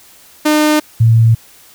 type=tone pair in turn; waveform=sawtooth / sine; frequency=303.6 / 113.72 Hz; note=D#4 / A#2; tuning=-42 / -42 cents; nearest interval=octave + perfect fourth; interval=1700 cents; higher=first; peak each=-5 dBFS; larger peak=neither; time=0.45-0.8 / 1-1.35 s; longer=neither; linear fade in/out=10 ms; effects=white hiss -43 dBFS RMS until 1.74 s